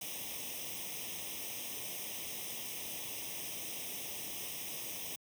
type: noise with comb filter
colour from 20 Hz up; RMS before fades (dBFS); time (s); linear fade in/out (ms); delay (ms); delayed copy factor
white; -42; 0.01-5.16; 5; 0.34; +0.9
effects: high-pass 100 Hz 12 dB/octave